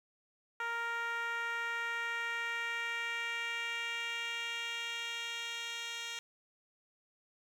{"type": "tone with band-pass filter sweep", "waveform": "10% pulse", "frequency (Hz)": 466.2, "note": "A#4", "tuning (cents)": 0, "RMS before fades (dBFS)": -38, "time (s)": [0.6, 6.19], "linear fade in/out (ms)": 2, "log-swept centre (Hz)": [1300, 4100], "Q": 1.7, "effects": ["11-bit"]}